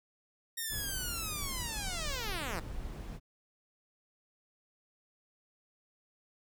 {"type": "linear sweep", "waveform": "5% pulse", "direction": "down", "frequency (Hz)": [1864.7, 146.83], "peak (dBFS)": -25, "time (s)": [0.57, 2.6], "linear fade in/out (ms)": 10}
{"type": "noise", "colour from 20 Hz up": "brown", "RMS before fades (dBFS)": -41, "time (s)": [0.69, 3.2], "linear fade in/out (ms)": 50}
{"effects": []}